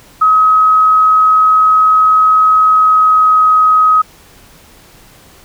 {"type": "tone with pitch glide", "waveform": "sine", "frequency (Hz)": [1272, 1263.9], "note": ["D#6", "D#6"], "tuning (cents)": [38, 27], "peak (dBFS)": -5, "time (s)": [0.21, 4.02], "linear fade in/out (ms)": 10, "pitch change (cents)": -11, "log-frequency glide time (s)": [2.57, 3.51], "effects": ["pink hiss -42 dBFS RMS until 5.44 s"]}